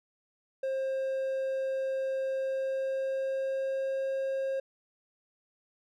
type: tone with pitch glide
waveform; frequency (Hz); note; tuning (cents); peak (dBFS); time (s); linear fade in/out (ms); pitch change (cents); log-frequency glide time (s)
triangle; 532 to 536.9; C5 to C5; +29 to +45; -27; 0.63-4.6; 5; +16; 2.31-4.09
effects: none

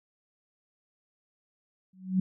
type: tone with exponential growth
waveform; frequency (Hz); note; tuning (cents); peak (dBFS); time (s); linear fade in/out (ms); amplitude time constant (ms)
sine; 187.1; F#3; +20; -19; 1.93-2.2; 5; 58
effects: none

